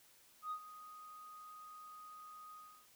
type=tone with ADSR envelope; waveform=sine; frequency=1244.5 Hz; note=D#6; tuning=in tune; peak=-36 dBFS; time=0.42-2.88 s; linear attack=92 ms; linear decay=75 ms; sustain=-15 dB; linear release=330 ms; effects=tanh soft clip ceiling -36 dBFS + white hiss -66 dBFS RMS until 2.95 s